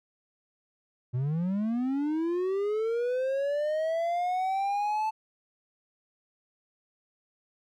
triangle linear sweep, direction up, 118.5 to 880 Hz, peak -24 dBFS, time 1.13-5.11 s, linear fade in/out 20 ms, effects none

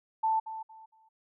sine tone with echo, 884 Hz, A5, 8 cents sharp, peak -24 dBFS, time 0.23-0.4 s, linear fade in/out 10 ms, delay 230 ms, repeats 3, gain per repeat -12 dB, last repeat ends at 1.09 s, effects none

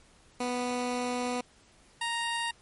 15% pulse tone pair in turn, 246.9 / 932.2 Hz, B3 / A#5, 0 / 0 cents, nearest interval octave + major seventh, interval 2300 cents, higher second, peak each -23 dBFS, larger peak neither, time 0.4-1.41 / 2.01-2.51 s, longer first, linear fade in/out 5 ms, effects pink hiss -60 dBFS RMS until 2.61 s + MP3 48 kbps

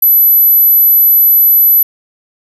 sine tone, 11970 Hz, F#9, 19 cents sharp, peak -4 dBFS, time 0.02-1.83 s, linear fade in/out 5 ms, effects none

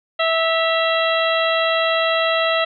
harmonic tone with a mistuned harmonic, 654 Hz, E5, 14 cents flat, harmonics 1 / 2 / 3 / 4 / 5 / 6, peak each -19 / -22 / -24 / -25 / -26 / -27 dBFS, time 0.19-2.65 s, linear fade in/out 10 ms, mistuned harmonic 4, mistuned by +69 cents, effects none

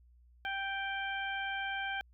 harmonic tone, 784 Hz, G5, in tune, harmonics 1 / 2 / 3 / 4, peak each -39 / -37 / -42 / -44 dBFS, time 0.45-2.01 s, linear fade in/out 0 ms, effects added 60 Hz sine -59 dBFS peak until 2.13 s

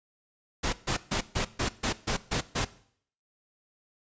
pink noise bursts, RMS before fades -28 dBFS, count 9, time 0.63-2.65 s, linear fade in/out 10 ms, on 100 ms, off 140 ms, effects noise-tail reverb RT60 0.6 s tail -18 dB re dry + resampled to 16000 Hz

